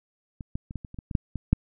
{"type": "clicks", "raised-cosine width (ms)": 5, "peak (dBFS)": [-24, -17, -25, -19, -26, -29, -23, -20, -8, -18, -6], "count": 11, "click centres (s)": [0.408, 0.555, 0.709, 0.757, 0.848, 0.944, 0.988, 1.112, 1.152, 1.357, 1.53], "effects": []}